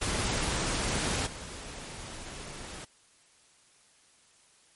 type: noise with level steps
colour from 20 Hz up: pink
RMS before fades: -30 / -42 dBFS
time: 0.01-2.85 s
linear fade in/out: 10 ms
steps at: 1.26 s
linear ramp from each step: 10 ms
effects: white hiss -62 dBFS RMS until 4.75 s + MP3 48 kbps